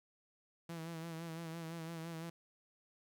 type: tone with vibrato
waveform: sawtooth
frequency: 164.81 Hz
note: E3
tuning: in tune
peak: -39 dBFS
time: 0.69-2.3 s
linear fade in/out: 5 ms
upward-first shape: sine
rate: 5.9 Hz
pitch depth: 45 cents each way
effects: 13-bit